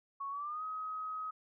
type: tone with pitch glide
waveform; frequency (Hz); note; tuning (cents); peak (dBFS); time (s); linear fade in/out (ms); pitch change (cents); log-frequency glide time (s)
sine; 1108.7 to 1266.2; C#6 to D#6; 0 to +30; -37; 0.2-1.31; 10; +230; 0.3-0.63
effects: none